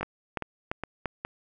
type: two click trains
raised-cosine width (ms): 0.5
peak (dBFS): -17 / -14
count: 4 / 4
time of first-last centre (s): 0.01-1.25 / 0.03-1.057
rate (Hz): 2.42 / 2.92
effects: none